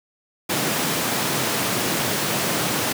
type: high-pass noise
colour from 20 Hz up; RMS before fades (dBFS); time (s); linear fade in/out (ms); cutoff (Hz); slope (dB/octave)
pink; -23; 0.49-2.93; 10; 130; 24
effects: none